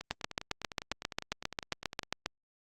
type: two click trains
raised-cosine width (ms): 0.2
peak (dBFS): -14 / -23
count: 17 / 21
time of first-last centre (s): 0.11-2.261 / 0.01-2.032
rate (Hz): 7.44 / 9.89
effects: Opus 48 kbps